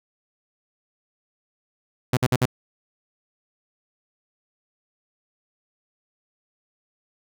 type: tone bursts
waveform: sawtooth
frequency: 126.1 Hz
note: B2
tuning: 36 cents sharp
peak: -13 dBFS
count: 4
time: 2.13-2.456 s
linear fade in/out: 5 ms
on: 41 ms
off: 54 ms
effects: none